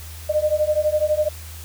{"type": "beating tone pair", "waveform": "sine", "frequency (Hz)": [602, 614], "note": ["D5", "D#5"], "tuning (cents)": [43, -23], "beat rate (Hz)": 12, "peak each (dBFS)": [-20, -20], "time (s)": [0.29, 1.29], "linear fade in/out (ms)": 10, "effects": ["added 80 Hz sine -35 dBFS peak until 1.64 s", "white hiss -41 dBFS RMS until 1.64 s"]}